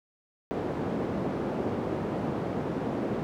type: band-pass noise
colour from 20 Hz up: white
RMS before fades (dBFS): -31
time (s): 0.51-3.23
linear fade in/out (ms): 0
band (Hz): 130 to 420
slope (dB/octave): 12
effects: none